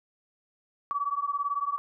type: beating tone pair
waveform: sine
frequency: 1134 / 1152 Hz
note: C#6 / D6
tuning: +39 / -34 cents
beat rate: 18 Hz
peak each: -30 dBFS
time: 0.91-1.78 s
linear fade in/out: 0 ms
effects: none